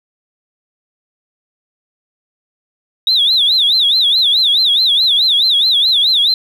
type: tone with vibrato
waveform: sine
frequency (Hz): 3689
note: A#7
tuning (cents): -19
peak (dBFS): -8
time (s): 3.07-6.34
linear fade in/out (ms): 2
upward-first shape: sine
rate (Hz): 4.7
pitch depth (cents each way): 200
effects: tanh soft clip ceiling -4 dBFS + 7-bit